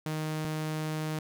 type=tone pair in turn; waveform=sawtooth; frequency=155.56 / 155.56 Hz; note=D#3 / D#3; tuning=0 / 0 cents; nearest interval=unison; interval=0 cents; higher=neither; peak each=-27 dBFS; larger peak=neither; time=0.06-0.45 / 0.45-1.19 s; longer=second; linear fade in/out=2 ms; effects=none